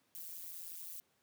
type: noise with amplitude modulation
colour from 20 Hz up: violet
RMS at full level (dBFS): -43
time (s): 0.15-1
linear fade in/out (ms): 0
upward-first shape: sine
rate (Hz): 171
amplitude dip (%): 100
effects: pink hiss -75 dBFS RMS until 1.22 s + high-pass 150 Hz 12 dB/octave